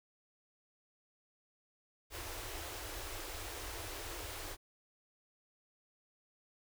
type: band-stop noise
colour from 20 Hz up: pink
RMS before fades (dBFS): -44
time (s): 2.1-4.57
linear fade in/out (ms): 50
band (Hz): 110 to 290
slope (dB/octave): 96
effects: none